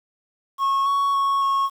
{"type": "tone with pitch steps", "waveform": "triangle", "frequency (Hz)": [1094, 1115, 1104, 1096], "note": ["C#6", "C#6", "C#6", "C#6"], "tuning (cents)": [-23, 10, -7, -20], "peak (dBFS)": -16, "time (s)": [0.58, 1.7], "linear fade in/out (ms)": 50, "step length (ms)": 280, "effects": ["8-bit"]}